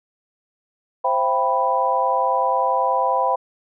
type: chord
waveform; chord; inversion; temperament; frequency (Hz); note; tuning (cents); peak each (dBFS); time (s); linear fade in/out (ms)
sine; C major seventh; none; equal with one note detuned; 523.3 / 673.9 / 784 / 987.8; C5 / E5 / G5 / B5; 0 / +38 / 0 / 0; -23 / -25 / -22 / -20; 1.04-3.36; 10
effects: none